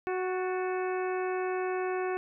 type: harmonic tone with a mistuned harmonic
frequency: 370 Hz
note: F#4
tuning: in tune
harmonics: 1 / 2 / 3 / 4 / 5 / 6 / 7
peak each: -30 / -36 / -40 / -42 / -44 / -46 / -47 dBFS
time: 0.07-2.17 s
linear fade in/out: 0 ms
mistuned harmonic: 5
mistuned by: -64 cents
effects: none